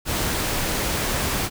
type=noise; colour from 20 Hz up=pink; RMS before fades=-24 dBFS; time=0.05-1.5 s; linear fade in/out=50 ms; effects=none